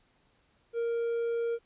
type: tone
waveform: triangle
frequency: 466.2 Hz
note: A#4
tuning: in tune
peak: -26 dBFS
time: 0.73-1.59 s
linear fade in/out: 50 ms
effects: pink hiss -69 dBFS RMS until 1.65 s + resampled to 8000 Hz